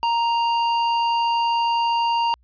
sine tone with tanh clipping, 932.3 Hz, A#5, in tune, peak -20 dBFS, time 0.03-2.34 s, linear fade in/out 0 ms, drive 18 dB, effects added 60 Hz sine -55 dBFS peak until 2.43 s + resampled to 11025 Hz

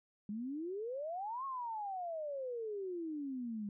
sine exponential two-way sweep, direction up then down, 200 to 1103 to 200 Hz, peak -38 dBFS, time 0.29-3.69 s, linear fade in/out 2 ms, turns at 1.45 s, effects none

